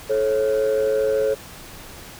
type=tone pair together; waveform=sine; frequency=432.7 / 545.6 Hz; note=A4 / C#5; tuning=-29 / -28 cents; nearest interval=major third; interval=401 cents; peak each=-18 dBFS; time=0.09-1.35 s; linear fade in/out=20 ms; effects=tanh soft clip ceiling -14 dBFS + pink hiss -40 dBFS RMS until 2.19 s